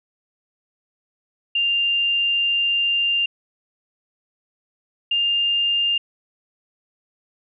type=tone pair in turn; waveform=sine; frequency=2794 / 2805 Hz; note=F7 / F7; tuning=0 / +7 cents; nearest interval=unison; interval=7 cents; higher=second; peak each=-17 dBFS; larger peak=neither; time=1.55-3.26 / 5.11-5.98 s; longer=first; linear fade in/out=5 ms; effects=none